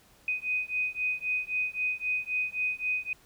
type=beating tone pair; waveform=sine; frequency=2497 / 2500.8 Hz; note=D#7 / D#7; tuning=+6 / +8 cents; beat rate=3.8 Hz; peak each=-31 dBFS; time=0.28-3.13 s; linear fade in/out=2 ms; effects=pink hiss -60 dBFS RMS until 3.25 s